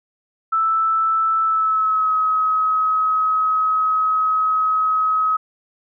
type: tone with pitch glide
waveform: sine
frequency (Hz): 1318.5 to 1274.3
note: E6 to D#6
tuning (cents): 0 to +41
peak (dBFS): -15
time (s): 0.52-5.37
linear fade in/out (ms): 10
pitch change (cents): -59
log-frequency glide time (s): 1.43-2.13
effects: none